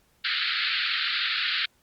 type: band-pass noise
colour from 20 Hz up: white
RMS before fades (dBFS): -27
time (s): 0.24-1.66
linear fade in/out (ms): 10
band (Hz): 1300 to 4500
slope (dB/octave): 96
effects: pink hiss -65 dBFS RMS until 1.82 s + Opus 48 kbps